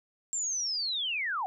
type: linear sweep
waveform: sine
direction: down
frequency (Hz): 7470 to 709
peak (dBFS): -29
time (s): 0.33-1.46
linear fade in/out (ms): 0
effects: none